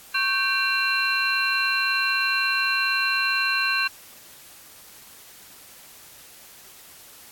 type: tone cluster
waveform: sine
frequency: 1101 / 1559 / 2373 / 2735 / 4100 Hz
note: C#6 / G6 / D7 / F7 / C8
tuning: -12 / -10 / +17 / -37 / -36 cents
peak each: -29 / -24 / -32 / -25 / -28 dBFS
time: 0.14-3.88 s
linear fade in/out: 10 ms
effects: white hiss -47 dBFS RMS until 7.31 s + AAC 64 kbps